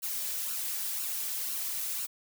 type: noise with flanger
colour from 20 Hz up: blue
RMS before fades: -34 dBFS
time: 0.02-2.07 s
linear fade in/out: 20 ms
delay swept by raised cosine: 0.71 to 3.51 ms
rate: 2 Hz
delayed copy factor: +0.6
effects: none